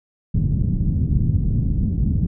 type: low-pass noise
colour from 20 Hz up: white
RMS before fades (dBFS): -19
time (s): 0.34-2.27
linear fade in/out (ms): 10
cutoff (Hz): 180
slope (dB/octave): 24
effects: none